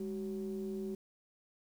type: ring-modulated tone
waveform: triangle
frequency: 87.31 Hz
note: F2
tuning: in tune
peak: -31 dBFS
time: 0-0.95 s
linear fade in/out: 5 ms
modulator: 292 Hz
effects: tanh soft clip ceiling -27 dBFS + 10-bit